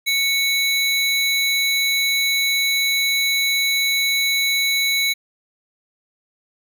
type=tone pair together; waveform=square; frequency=2217 / 3941 Hz; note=C#7 / B7; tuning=0 / -4 cents; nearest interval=minor seventh; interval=996 cents; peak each=-20 / -21 dBFS; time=0.06-5.14 s; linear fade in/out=20 ms; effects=none